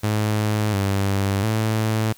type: tone with pitch steps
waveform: sawtooth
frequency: 106.4 / 98.6 / 109.7 Hz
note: G#2 / G2 / A2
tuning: +42 / +11 / -5 cents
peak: -15 dBFS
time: 0.03-2.13 s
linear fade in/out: 10 ms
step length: 700 ms
effects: white hiss -50 dBFS RMS until 2.17 s